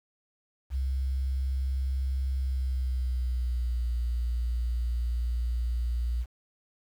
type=tone with pitch glide; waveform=sine; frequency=66 to 59.48 Hz; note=C2 to A#1; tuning=+16 to +36 cents; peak=-26 dBFS; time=0.7-6.26 s; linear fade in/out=50 ms; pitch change=-180 cents; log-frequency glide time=2.38-3.87 s; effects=9-bit